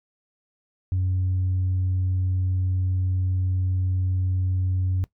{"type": "tone", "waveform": "sine", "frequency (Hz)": 92.5, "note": "F#2", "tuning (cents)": 0, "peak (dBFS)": -19, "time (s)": [0.92, 5.04], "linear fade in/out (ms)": 0, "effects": ["noise-tail reverb RT60 0.1 s tail -19 dB re dry", "tanh soft clip ceiling -18 dBFS"]}